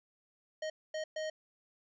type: tone bursts at uneven times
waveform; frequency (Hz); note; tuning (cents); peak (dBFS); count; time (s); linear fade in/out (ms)
square; 624; D#5; +5; -36; 3; 0.62-0.7 / 0.94-1.04 / 1.16-1.3; 5
effects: resampled to 16000 Hz